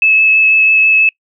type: tone with vibrato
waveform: sine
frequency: 2599 Hz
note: E7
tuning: 25 cents flat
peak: -6 dBFS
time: 0.02-1.09 s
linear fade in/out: 2 ms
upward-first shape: sine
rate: 6.1 Hz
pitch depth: 9 cents each way
effects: noise-tail reverb RT60 0.1 s tail -25 dB re dry